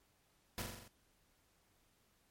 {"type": "noise with echo", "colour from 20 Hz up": "pink", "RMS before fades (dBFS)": -41, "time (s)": [0.58, 0.62], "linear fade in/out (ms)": 0, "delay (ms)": 43, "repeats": 6, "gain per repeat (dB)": -3, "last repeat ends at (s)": 0.878, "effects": ["pink hiss -74 dBFS RMS until 2.3 s", "MP3 64 kbps"]}